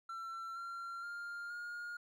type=tone with pitch steps; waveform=triangle; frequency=1348 / 1374 / 1402 / 1424 Hz; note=E6 / F6 / F6 / F6; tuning=+38 / -29 / +6 / +33 cents; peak=-40 dBFS; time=0.09-1.97 s; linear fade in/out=5 ms; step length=470 ms; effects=none